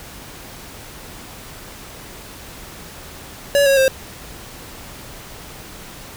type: tone with pitch steps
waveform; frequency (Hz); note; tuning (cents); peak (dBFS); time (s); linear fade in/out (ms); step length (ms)
square; 567 / 548.3 / 530.3; C#5 / C#5 / C5; +39 / -19 / +23; -12; 3.55-3.88; 0; 110
effects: pink hiss -37 dBFS RMS until 6.16 s